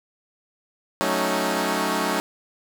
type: chord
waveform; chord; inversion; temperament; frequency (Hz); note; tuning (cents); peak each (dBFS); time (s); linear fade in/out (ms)
10% pulse; D# half-diminished seventh; first; equal; 185 / 220 / 277.2 / 311.1; F#3 / A3 / C#4 / D#4; 0 / 0 / 0 / 0; -19; 1.01-2.2; 0
effects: none